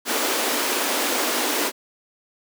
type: high-pass noise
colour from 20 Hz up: pink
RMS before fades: -23 dBFS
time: 0.05-1.72 s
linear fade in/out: 50 ms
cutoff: 250 Hz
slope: 48 dB/octave
effects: none